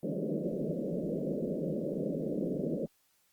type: band-pass noise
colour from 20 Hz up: pink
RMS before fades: -34 dBFS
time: 0.03-2.86 s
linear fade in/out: 2 ms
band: 150 to 600 Hz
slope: 96 dB/octave
effects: white hiss -71 dBFS RMS until 3.32 s + Opus 32 kbps